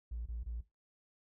triangle tone bursts, 57.7 Hz, A#1, 17 cents flat, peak -34 dBFS, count 3, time 0.11-0.61 s, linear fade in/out 10 ms, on 150 ms, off 25 ms, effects noise-tail reverb RT60 0.2 s tail -18 dB re dry + tanh soft clip ceiling -35 dBFS

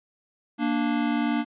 square tone pair together, 233.1 / 293.7 Hz, A#3 / D4, 0 / 0 cents, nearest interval major third, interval 400 cents, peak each -26 dBFS, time 0.58-1.45 s, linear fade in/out 50 ms, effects resampled to 8000 Hz

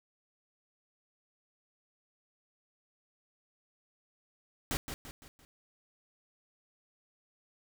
pink noise with echo, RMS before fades -33 dBFS, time 4.71-4.77 s, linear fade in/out 0 ms, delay 170 ms, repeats 4, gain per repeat -7 dB, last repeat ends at 5.45 s, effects none

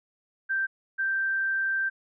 sine tone pair in turn, 1568 / 1568 Hz, G6 / G6, 0 / 0 cents, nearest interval unison, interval 0 cents, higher neither, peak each -24 dBFS, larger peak neither, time 0.49-0.67 / 0.98-1.9 s, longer second, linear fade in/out 20 ms, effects none

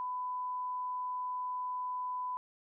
sine tone, 1000 Hz, B5, 21 cents sharp, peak -34 dBFS, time 0-2.37 s, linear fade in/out 0 ms, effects none

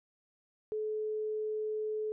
sine tone, 430 Hz, A4, 40 cents flat, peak -32 dBFS, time 0.72-2.12 s, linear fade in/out 0 ms, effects none

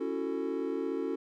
triangle chord, F# minor seventh, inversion second, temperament just, 277.5 / 333 / 370 / 444 Hz, C#4 / E4 / F#4 / A4, +2 / +18 / 0 / +16 cents, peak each -34 / -35 / -34 / -34 dBFS, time 0-1.16 s, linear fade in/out 10 ms, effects none

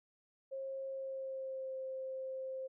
sine tone with pitch glide, 537 to 525.9 Hz, C5 to C5, +45 to +9 cents, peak -39 dBFS, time 0.51-2.68 s, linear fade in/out 20 ms, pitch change -36 cents, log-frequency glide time 0.88-1.76 s, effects none

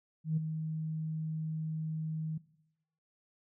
sine tone with ADSR envelope, 157.8 Hz, D#3, 25 cents sharp, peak -25 dBFS, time 0.24-2.38 s, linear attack 130 ms, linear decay 14 ms, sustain -8 dB, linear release 8 ms, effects noise-tail reverb RT60 0.8 s tail -19 dB re dry + tanh soft clip ceiling -21 dBFS

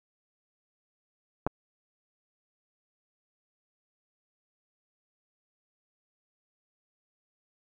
clicks, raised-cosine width 1 ms, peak -12 / -23 dBFS, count 2, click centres 1.466 / 1.473 s, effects none

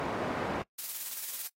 white band-pass noise, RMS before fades -34 dBFS, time 0-0.62 s, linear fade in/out 0 ms, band 120 to 900 Hz, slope 12 dB/octave
blue noise with tremolo, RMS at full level -36 dBFS, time 0.78-1.48 s, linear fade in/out 10 ms, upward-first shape square, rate 18 Hz, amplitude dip 35%
effects noise-tail reverb RT60 0.1 s tail -21 dB re dry + AAC 48 kbps

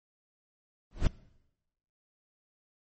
brown noise with exponential growth, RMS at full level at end -19 dBFS, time 0.91-1.07 s, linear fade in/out 2 ms, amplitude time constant 33 ms, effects noise-tail reverb RT60 0.9 s tail -21 dB re dry + MP3 32 kbps

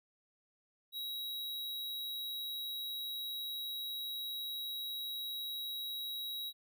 square tone, 3853 Hz, B7, 44 cents flat, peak -39 dBFS, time 0.92-6.53 s, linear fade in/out 50 ms, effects none

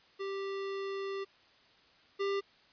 square tone pair in turn, 392 / 396.6 Hz, G4 / G4, 0 / +20 cents, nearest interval unison, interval 20 cents, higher second, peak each -36 / -31 dBFS, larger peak second, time 0.19-1.25 / 2.19-2.41 s, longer first, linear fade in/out 20 ms, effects white hiss -63 dBFS RMS until 2.72 s + resampled to 11025 Hz

